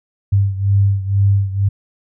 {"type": "beating tone pair", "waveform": "sine", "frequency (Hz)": [98.6, 100.7], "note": ["G2", "G2"], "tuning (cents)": [11, 47], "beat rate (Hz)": 2.1, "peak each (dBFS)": [-13, -17], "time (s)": [0.32, 1.69], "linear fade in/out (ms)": 10, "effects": []}